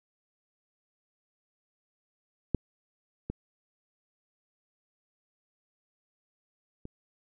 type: clicks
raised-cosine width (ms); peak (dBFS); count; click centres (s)
3; -12 / -20 / -28; 3; 2.547 / 3.3 / 6.854
effects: none